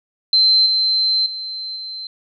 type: tone with level steps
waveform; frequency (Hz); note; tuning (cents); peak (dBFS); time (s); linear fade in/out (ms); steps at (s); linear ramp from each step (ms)
sine; 4100; C8; -36; -10 / -14 / -25 / -27; 0.33-2.07; 2; 0.66 / 1.26 / 1.76; 2
effects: none